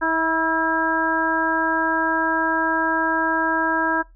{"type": "harmonic tone with a mistuned harmonic", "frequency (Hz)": 323.3, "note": "E4", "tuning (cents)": -34, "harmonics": [1, 2, 3, 4, 5], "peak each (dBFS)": [-25, -28, -23, -27, -22], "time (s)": [0.01, 4.03], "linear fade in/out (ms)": 20, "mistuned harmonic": 4, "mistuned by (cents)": 31, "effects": ["noise-tail reverb RT60 0.2 s tail -23 dB re dry", "added 41 Hz sine -46 dBFS peak until 4.15 s"]}